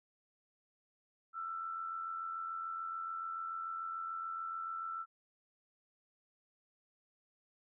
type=tone with amplitude modulation; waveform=sine; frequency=1334 Hz; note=E6; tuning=20 cents sharp; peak=-36 dBFS; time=1.33-5.06 s; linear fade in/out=50 ms; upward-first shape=sine; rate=86.9 Hz; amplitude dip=50%; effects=none